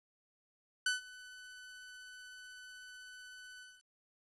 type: tone with ADSR envelope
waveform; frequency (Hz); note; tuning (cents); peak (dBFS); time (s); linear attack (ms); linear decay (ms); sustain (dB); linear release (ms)
sawtooth; 1501; F#6; +24; -25; 0.86-3.84; 4; 140; -22; 230
effects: resampled to 24000 Hz + 11-bit